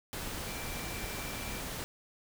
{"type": "tone in noise", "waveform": "sine", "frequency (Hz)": 2349, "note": "D7", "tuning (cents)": 0, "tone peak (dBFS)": -47, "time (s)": [0.47, 1.6], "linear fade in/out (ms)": 0, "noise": "pink", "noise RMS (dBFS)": -39, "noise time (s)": [0.13, 1.84], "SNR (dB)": -11, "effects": []}